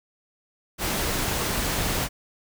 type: noise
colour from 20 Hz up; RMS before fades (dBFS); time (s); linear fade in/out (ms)
pink; -26; 0.78-2.09; 50
effects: none